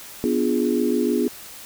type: chord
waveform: sine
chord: B diminished seventh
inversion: none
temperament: equal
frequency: 246.9 / 293.7 / 349.2 / 415.3 Hz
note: B3 / D4 / F4 / Ab4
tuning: 0 / 0 / 0 / 0 cents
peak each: -22 / -25 / -24 / -24 dBFS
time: 0.24-1.28 s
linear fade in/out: 0 ms
effects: white hiss -40 dBFS RMS until 1.65 s